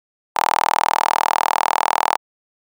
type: tone with high-pass filter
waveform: sawtooth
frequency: 40.17 Hz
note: E1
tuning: 44 cents flat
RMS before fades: -18 dBFS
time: 0.35-2.17 s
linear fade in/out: 20 ms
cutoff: 880 Hz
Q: 5.8
effects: none